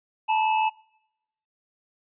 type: tone pair together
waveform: square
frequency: 872.8 / 958 Hz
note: A5 / A#5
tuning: -14 / +47 cents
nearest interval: major second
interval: 161 cents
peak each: -21 / -30 dBFS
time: 0.28-0.7 s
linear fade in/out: 20 ms
effects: noise-tail reverb RT60 0.9 s tail -24 dB re dry + resampled to 8000 Hz